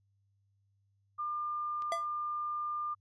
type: tone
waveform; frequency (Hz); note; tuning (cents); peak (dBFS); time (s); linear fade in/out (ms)
sine; 1200; D6; +37; -33; 1.18-2.95; 20
type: click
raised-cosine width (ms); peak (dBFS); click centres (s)
0.2; -35; 1.822
type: tone with exponential decay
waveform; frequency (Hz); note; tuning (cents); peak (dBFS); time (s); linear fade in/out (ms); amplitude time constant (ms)
square; 673; E5; +36; -30; 1.92-2.06; 1; 30
effects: added 99 Hz sine -70 dBFS peak until 3 s + resampled to 24000 Hz